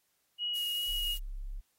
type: tone with vibrato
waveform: sine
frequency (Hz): 2891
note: F#7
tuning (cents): -41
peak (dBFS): -31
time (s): 0.38-1.18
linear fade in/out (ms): 50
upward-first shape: sine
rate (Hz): 2.4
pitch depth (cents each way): 10
type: noise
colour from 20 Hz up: violet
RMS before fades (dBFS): -41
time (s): 0.55-1.18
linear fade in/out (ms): 5
type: tone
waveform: sine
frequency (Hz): 34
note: C#1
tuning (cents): -33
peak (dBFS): -36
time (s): 0.88-1.61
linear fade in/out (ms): 20
effects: white hiss -75 dBFS RMS until 1.78 s + AAC 48 kbps